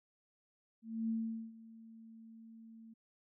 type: tone with ADSR envelope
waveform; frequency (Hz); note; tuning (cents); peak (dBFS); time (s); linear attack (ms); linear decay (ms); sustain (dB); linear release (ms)
sine; 225.1; A3; +40; -32; 0.82-2.94; 270; 430; -20; 11
effects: none